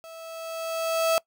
35% pulse tone with level ramp, 654 Hz, E5, 14 cents flat, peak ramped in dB -40 to -17 dBFS, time 0.04-1.18 s, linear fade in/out 0 ms, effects noise-tail reverb RT60 0.1 s tail -23 dB re dry

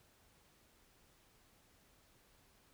silence, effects pink hiss -69 dBFS RMS until 2.73 s

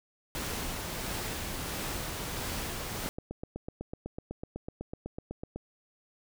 pink noise with tremolo, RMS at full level -35 dBFS, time 0.35-3.09 s, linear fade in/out 0 ms, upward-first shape sine, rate 1.5 Hz, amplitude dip 25%
click train, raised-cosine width 2 ms, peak -24 dBFS, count 21, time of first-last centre 3.06-5.56 s, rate 8 Hz
effects none

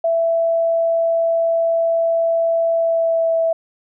sine tone with pitch glide, 664 to 657.5 Hz, E5 to E5, +12 to -5 cents, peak -14 dBFS, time 0.04-3.53 s, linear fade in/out 5 ms, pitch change -17 cents, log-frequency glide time 2.74-3.36 s, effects none

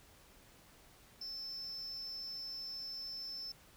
triangle tone with amplitude modulation, 5280 Hz, E8, 2 cents sharp, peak -37 dBFS, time 1.21-3.52 s, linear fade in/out 5 ms, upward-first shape sine, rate 233 Hz, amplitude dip 60%, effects tanh soft clip ceiling -35 dBFS + pink hiss -62 dBFS RMS until 3.76 s

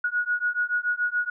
sine beating tone pair, 1451 / 1458 Hz, F#6 / F#6, -34 / -26 cents, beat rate 7 Hz, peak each -26 dBFS, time 0.04-1.3 s, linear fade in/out 5 ms, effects none

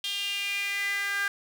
sawtooth tone with high-pass filter sweep, 400.8 Hz, G4, 38 cents sharp, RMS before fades -30 dBFS, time 0.04-1.28 s, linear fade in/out 2 ms, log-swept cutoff 3200 to 1600 Hz, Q 6.3, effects none

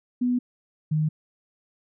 sine tone pair in turn, 246.9 / 154.45 Hz, B3 / D#3, 0 / -12 cents, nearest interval minor sixth, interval 812 cents, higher first, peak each -20 dBFS, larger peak neither, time 0.21-0.39 / 0.91-1.09 s, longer neither, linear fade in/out 10 ms, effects none

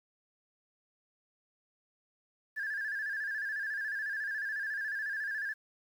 sine tone with vibrato, 1677 Hz, G#6, 16 cents sharp, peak -32 dBFS, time 2.56-5.54 s, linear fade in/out 20 ms, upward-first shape square, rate 14 Hz, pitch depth 64 cents each way, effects tanh soft clip ceiling -29 dBFS + 10-bit

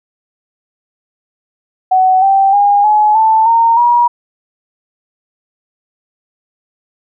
sine tone with pitch steps, 749 / 780.4 / 813 / 847.1 / 882.5 / 919.5 / 958 Hz, F#5 / G5 / G#5 / G#5 / A5 / A#5 / A#5, +21 / -8 / -37 / +34 / +5 / -24 / +47 cents, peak -6 dBFS, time 1.91-4.08 s, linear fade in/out 10 ms, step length 310 ms, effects none

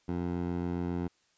15% pulse tone with band-pass filter, 87.31 Hz, F2, in tune, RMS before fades -33 dBFS, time 0.08-1.08 s, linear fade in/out 10 ms, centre 270 Hz, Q 0.54, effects white hiss -70 dBFS RMS until 1.37 s + resampled to 16000 Hz

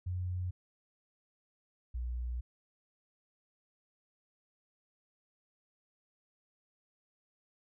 sine tone pair in turn, 90.5 / 60.54 Hz, F#2 / B1, -38 / -34 cents, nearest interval perfect fifth, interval 696 cents, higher first, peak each -33 / -34 dBFS, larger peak first, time 0.06-0.51 / 1.94-2.41 s, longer second, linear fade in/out 10 ms, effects none

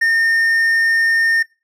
triangle tone, 1823 Hz, A#6, 39 cents flat, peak -10 dBFS, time 0.01-1.43 s, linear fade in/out 10 ms, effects noise-tail reverb RT60 0.3 s tail -23 dB re dry

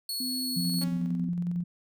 sawtooth tone, 4371 Hz, C#8, 25 cents flat, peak -28 dBFS, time 0.09-0.84 s, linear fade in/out 2 ms
sine tone with pitch glide, 255.2 to 250.2 Hz, C4 to B3, -43 to +23 cents, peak -33 dBFS, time 0.2-1.29 s, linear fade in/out 5 ms, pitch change -34 cents, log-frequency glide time 0.92-0.99 s
sine tone with tremolo, 174.61 Hz, F3, in tune, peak -26 dBFS, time 0.56-1.64 s, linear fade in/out 10 ms, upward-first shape square, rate 11 Hz, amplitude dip 30%
sawtooth tone with exponential decay, 278 Hz, C#4, 5 cents sharp, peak -33 dBFS, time 0.81-1.37 s, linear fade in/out 5 ms, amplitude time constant 120 ms
effects none

